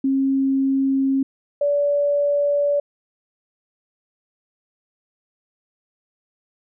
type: tone pair in turn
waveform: sine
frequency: 269.8 / 576 Hz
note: C#4 / D5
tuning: -47 / -34 cents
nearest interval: octave + minor second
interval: 1313 cents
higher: second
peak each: -16 dBFS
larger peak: neither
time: 0.04-1.23 / 1.61-2.8 s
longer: neither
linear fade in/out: 5 ms
effects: none

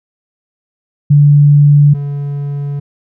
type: tone pair in turn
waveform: sine / triangle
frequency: 145.3 / 142.72 Hz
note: D3 / D3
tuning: -18 / -49 cents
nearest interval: unison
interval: 31 cents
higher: first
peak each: -3 / -14 dBFS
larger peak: first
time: 1.1-1.94 / 1.94-2.8 s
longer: second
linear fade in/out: 10 ms
effects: none

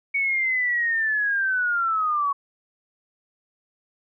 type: linear sweep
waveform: sine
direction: down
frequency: 2239 to 1108.7 Hz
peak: -20 dBFS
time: 0.14-2.33 s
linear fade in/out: 10 ms
effects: none

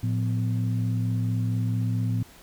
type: tone cluster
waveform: sine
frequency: 112.6 / 177 / 252.5 Hz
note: A2 / F3 / B3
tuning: +40 / +23 / +39 cents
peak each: -23 / -31 / -32 dBFS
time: 0.03-2.23 s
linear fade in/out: 5 ms
effects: tanh soft clip ceiling -15 dBFS + pink hiss -51 dBFS RMS until 2.42 s

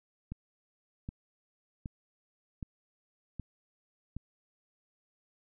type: click train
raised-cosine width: 5 ms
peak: -26 dBFS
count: 6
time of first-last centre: 0.32-4.166 s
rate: 1.3 Hz
effects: none

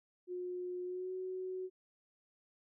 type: tone with pitch glide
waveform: sine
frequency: 360.1 to 371.7 Hz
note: F#4 to F#4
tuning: -47 to +8 cents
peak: -38 dBFS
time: 0.27-1.7 s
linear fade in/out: 50 ms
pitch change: +55 cents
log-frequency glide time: 0.84-1.12 s
effects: none

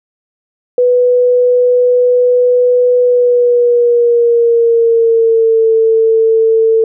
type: tone with pitch glide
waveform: sine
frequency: 493.9 to 447.7 Hz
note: B4 to A4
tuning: 0 to +30 cents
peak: -6 dBFS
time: 0.78-6.84 s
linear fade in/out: 2 ms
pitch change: -170 cents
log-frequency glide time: 3-5.65 s
effects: none

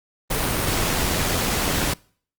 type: noise with amplitude modulation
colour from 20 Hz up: pink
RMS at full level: -21 dBFS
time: 0.3-1.94 s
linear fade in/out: 10 ms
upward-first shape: sine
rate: 86.5 Hz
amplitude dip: 30%
effects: noise-tail reverb RT60 0.5 s tail -25 dB re dry + Opus 32 kbps

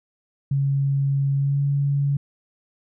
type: tone with pitch glide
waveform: sine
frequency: 138.59 to 141.09 Hz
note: C#3 to C#3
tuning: 0 to +31 cents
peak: -18 dBFS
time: 0.51-2.17 s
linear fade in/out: 5 ms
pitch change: +31 cents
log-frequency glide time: 1.36-1.61 s
effects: none

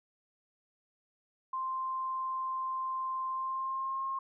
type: tone with pitch glide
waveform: sine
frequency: 1046.5 to 1071.6 Hz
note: C6 to C6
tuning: 0 to +41 cents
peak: -32 dBFS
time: 1.53-4.19 s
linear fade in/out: 5 ms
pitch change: +41 cents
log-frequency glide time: 3.3-4.04 s
effects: none

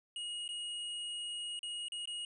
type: tone with dropouts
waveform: square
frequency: 2882 Hz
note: F#7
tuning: 46 cents flat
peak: -39 dBFS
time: 0.16-2.25 s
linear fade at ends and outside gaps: 2 ms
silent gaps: 0.479-0.489 / 1.592-1.63 / 1.884-1.92 / 2.056-2.074 s
effects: resampled to 24000 Hz

